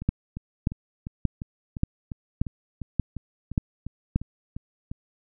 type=two click trains; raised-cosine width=5 ms; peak=-9 / -21 dBFS; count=8 / 15; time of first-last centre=0.09-4.16 / 0.02-4.915 s; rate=1.72 / 2.86 Hz; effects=none